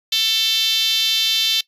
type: tone with high-pass filter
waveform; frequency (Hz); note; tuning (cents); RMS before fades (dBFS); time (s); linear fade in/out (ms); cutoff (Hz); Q
5% pulse; 444.4; A4; +17; -18; 0.12-1.61; 5; 3400; 4.4
effects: noise-tail reverb RT60 0.1 s tail -20 dB re dry + resampled to 32000 Hz